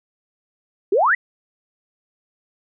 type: exponential sweep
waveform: sine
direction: up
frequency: 355.8 to 2060 Hz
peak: -13 dBFS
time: 0.92-1.15 s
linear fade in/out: 5 ms
effects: none